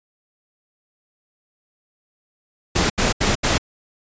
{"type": "noise bursts", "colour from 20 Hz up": "pink", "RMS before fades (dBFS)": -18, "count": 4, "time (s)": [2.75, 3.581], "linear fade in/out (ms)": 10, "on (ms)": 150, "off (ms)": 77, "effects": ["resampled to 16000 Hz"]}